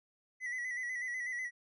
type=tone with vibrato; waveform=triangle; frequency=1976 Hz; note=B6; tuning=in tune; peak=-34 dBFS; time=0.4-1.51 s; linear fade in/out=50 ms; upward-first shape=square; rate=8.1 Hz; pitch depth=41 cents each way; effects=resampled to 24000 Hz